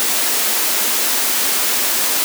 white high-pass noise, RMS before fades -17 dBFS, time 0-2.24 s, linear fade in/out 0 ms, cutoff 210 Hz, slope 48 dB/octave, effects none

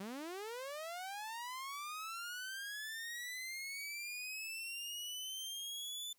sawtooth linear sweep, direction up, 185 to 3520 Hz, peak -39 dBFS, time 0-6.13 s, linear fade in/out 5 ms, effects white hiss -75 dBFS RMS until 6.18 s

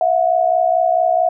sine tone pair together, 659.3 / 723.8 Hz, E5 / F#5, 0 / -38 cents, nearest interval major second, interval 162 cents, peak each -15 dBFS, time 0.01-1.29 s, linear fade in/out 2 ms, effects none

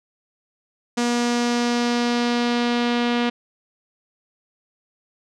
sawtooth tone with low-pass filter sweep, 239.8 Hz, A#3, 49 cents sharp, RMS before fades -21 dBFS, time 0.97-3.3 s, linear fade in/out 10 ms, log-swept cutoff 6900 to 3400 Hz, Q 1.7, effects none

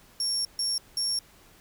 35% pulse tone bursts at uneven times, 5510 Hz, F8, 24 cents flat, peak -23 dBFS, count 3, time 0.2-0.45 / 0.59-0.78 / 0.97-1.19 s, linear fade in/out 2 ms, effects pink hiss -56 dBFS RMS until 1.6 s

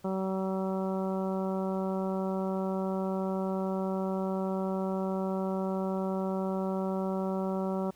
harmonic tone, 190.2 Hz, F#3, 48 cents sharp, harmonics 1 / 2 / 3 / 4 / 5 / 6 / 7, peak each -31 / -35 / -36 / -41 / -42 / -47 / -46 dBFS, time 0.04-7.91 s, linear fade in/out 10 ms, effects pink hiss -62 dBFS RMS until 7.95 s

